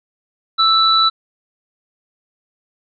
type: tone pair together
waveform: sine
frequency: 1320 / 3956 Hz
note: E6 / B7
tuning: +2 / +2 cents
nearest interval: octave + perfect fifth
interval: 1900 cents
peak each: -13 dBFS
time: 0.58-1.1 s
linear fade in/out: 20 ms
effects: none